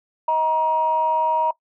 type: tone pair together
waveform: sine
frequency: 631 / 947.8 Hz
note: D#5 / A#5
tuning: +24 / +28 cents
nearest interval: perfect fifth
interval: 704 cents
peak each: -24 / -16 dBFS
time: 0.28-1.51 s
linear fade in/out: 5 ms
effects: noise-tail reverb RT60 0.1 s tail -20 dB re dry + tanh soft clip ceiling -10 dBFS